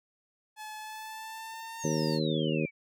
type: tone with pitch glide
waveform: sawtooth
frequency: 859 to 915.4 Hz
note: A5 to A#5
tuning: -42 to -32 cents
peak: -36 dBFS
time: 0.56-2.2 s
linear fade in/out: 50 ms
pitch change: +110 cents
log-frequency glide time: 0.78-1.87 s
type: exponential sweep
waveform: sine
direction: down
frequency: 6870 to 2238 Hz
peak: -37 dBFS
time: 1.78-2.71 s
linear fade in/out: 50 ms
type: harmonic tone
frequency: 77.78 Hz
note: D#2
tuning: in tune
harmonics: 2 / 3 / 4 / 5 / 6 / 7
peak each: -31 / -33 / -34 / -35 / -36 / -36 dBFS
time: 1.84-2.66 s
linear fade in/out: 5 ms
effects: none